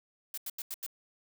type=noise bursts; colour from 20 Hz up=blue; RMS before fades=-38 dBFS; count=5; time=0.34-0.864 s; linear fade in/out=2 ms; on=36 ms; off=86 ms; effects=none